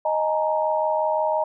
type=chord; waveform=sine; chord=D# suspended fourth; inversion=none; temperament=equal with one note detuned; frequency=622.3 / 846.6 / 932.3 Hz; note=D#5 / G#5 / A#5; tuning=0 / +33 / 0 cents; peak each=-22 / -27 / -24 dBFS; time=0.05-1.44 s; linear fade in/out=5 ms; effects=none